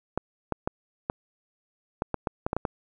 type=clicks; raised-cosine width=1 ms; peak=-12 dBFS; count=11; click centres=0.176 / 0.523 / 0.675 / 1.099 / 2.021 / 2.143 / 2.272 / 2.465 / 2.531 / 2.566 / 2.652 s; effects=none